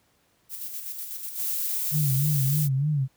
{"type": "noise with tremolo", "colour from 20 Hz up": "violet", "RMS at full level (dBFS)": -34, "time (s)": [0.49, 2.02], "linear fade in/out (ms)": 50, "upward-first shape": "square", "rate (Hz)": 8.1, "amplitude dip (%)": 40}
{"type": "noise", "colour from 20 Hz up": "violet", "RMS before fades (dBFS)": -29, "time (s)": [1.36, 2.69], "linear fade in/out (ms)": 50}
{"type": "tone with vibrato", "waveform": "sine", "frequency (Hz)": 142.3, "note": "C#3", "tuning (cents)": 46, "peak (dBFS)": -21, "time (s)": [1.91, 3.08], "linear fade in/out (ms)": 50, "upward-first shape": "sine", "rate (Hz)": 3.3, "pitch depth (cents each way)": 130}
{"effects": ["pink hiss -66 dBFS RMS until 3.16 s", "high-pass 60 Hz 12 dB/octave"]}